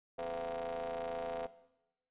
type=ring-modulated tone; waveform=35% pulse; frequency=82.41 Hz; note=E2; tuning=in tune; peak=-33 dBFS; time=0.18-1.47 s; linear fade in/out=10 ms; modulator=591 Hz; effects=noise-tail reverb RT60 0.9 s tail -17 dB re dry + resampled to 8000 Hz